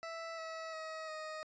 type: tone with pitch steps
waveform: 20% pulse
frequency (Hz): 659.3 / 647.2 / 635.4 / 623.7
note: E5 / E5 / D#5 / D#5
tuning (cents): 0 / -32 / +36 / +4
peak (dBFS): -37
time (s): 0.03-1.43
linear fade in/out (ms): 0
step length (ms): 350
effects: resampled to 16000 Hz